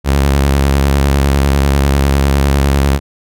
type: tone with vibrato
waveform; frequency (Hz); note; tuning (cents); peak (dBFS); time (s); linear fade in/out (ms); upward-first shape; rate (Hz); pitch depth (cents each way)
sawtooth; 69.3; C#2; 0; -5; 0.04-3; 50; sine; 10; 41
effects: none